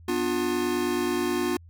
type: chord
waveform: square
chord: B diminished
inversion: none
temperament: just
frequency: 246.9 / 296.3 / 355.6 Hz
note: B3 / D4 / F4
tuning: 0 / +15 / +31 cents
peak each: -31 / -31 / -27 dBFS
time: 0.08-1.57 s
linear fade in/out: 5 ms
effects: added 84 Hz sine -46 dBFS peak until 1.69 s